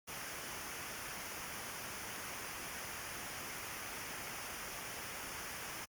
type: noise with comb filter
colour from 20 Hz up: pink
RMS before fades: -45 dBFS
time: 0.07-5.86 s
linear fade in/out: 20 ms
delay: 0.25 ms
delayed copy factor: -0.6
effects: high-pass 60 Hz 12 dB/octave + Opus 48 kbps